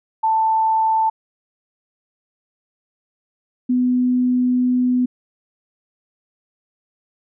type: tone pair in turn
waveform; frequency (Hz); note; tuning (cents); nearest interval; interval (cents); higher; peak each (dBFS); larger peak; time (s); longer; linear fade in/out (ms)
sine; 885 / 249.9; A5 / B3; +10 / +21; octave + minor seventh; 2189; first; -14; neither; 0.23-1.1 / 3.69-5.06; second; 10
effects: none